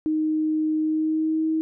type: tone with pitch glide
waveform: sine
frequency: 311.1 to 317.6 Hz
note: D#4 to D#4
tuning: 0 to +36 cents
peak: -20 dBFS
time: 0.06-1.61 s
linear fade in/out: 0 ms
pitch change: +36 cents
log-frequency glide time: 0.79-1.47 s
effects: none